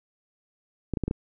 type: clicks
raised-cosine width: 3 ms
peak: -14 dBFS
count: 5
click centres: 0.937 / 0.972 / 1.037 / 1.08 / 1.111 s
effects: none